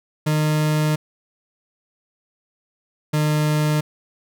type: tone pair in turn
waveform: 40% pulse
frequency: 153 / 151.59 Hz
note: D#3 / D#3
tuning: -29 / -45 cents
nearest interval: unison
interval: 16 cents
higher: first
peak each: -16 dBFS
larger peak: neither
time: 0.26-0.96 / 3.13-3.81 s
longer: first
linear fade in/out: 10 ms
effects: none